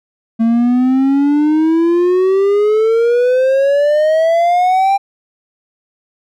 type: exponential sweep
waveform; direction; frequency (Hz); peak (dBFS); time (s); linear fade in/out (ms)
triangle; up; 224.7 to 798; -7; 0.39-4.98; 20
effects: none